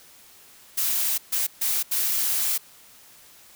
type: noise bursts at uneven times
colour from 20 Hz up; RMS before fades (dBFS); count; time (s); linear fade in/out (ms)
blue; -24; 4; 0.77-1.18 / 1.32-1.47 / 1.61-1.83 / 1.91-2.58; 10
effects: white hiss -51 dBFS RMS until 3.55 s